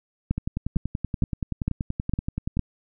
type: two click trains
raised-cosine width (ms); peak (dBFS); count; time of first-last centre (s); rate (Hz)
5; -14 / -10; 24 / 6; 0.38-2.57 / 0.31-2.593; 10.5 / 2.19
effects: none